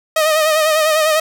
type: tone with vibrato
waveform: sawtooth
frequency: 623 Hz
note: D#5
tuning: 2 cents sharp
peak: -8 dBFS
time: 0.16-1.2 s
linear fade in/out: 5 ms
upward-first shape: sine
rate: 10 Hz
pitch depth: 50 cents each way
effects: none